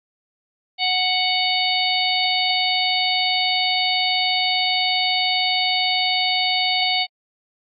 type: harmonic tone with a mistuned harmonic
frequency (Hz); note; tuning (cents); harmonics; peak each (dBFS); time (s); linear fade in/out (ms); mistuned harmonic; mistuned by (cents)
740; F#5; 0; 1 / 3 / 4 / 5 / 6; -24 / -24 / -24 / -24 / -24; 0.78-7.07; 50; 6; +18
effects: AAC 48 kbps